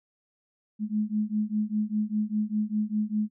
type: beating tone pair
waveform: sine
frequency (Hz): 210 / 215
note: G#3 / A3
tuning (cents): +19 / -40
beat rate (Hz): 5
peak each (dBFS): -28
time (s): 0.79-3.3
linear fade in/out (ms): 50
effects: none